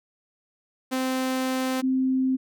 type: tone pair in turn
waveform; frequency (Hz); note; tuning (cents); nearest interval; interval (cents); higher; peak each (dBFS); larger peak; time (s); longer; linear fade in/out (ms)
sawtooth / sine; 259.5 / 261; C4 / C4; -14 / -4; unison; 10; second; -20; neither; 0.91-1.82 / 1.82-2.37; first; 20
effects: none